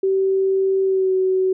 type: tone with pitch glide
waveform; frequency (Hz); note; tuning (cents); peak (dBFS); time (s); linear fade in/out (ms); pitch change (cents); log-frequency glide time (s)
sine; 384.6 to 375.6; G4 to F#4; -33 to +26; -15; 0.03-1.53; 5; -41; 0.83-1.13
effects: none